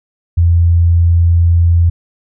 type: tone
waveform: sine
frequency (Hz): 85.1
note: F2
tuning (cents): -44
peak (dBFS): -6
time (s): 0.37-1.9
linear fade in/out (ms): 10
effects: none